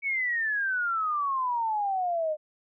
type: exponential sweep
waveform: sine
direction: down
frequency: 2261 to 602 Hz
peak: -25 dBFS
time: 0.02-2.37 s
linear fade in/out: 50 ms
effects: none